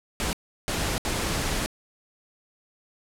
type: noise bursts at uneven times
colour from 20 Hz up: pink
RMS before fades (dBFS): -27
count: 3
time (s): 0.2-0.33 / 0.68-0.98 / 1.05-1.66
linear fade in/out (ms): 0
effects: low-pass 11000 Hz 12 dB/octave